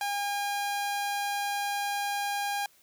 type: tone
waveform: sawtooth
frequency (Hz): 810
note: G#5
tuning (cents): -43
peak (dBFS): -25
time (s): 0.01-2.66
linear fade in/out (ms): 2
effects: white hiss -62 dBFS RMS until 2.82 s